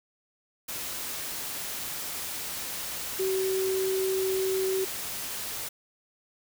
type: tone in noise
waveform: sine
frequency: 380.1 Hz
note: F#4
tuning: 47 cents sharp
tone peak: -25 dBFS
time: 3.19-4.85 s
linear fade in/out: 10 ms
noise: white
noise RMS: -35 dBFS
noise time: 0.68-5.69 s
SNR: +7 dB
effects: none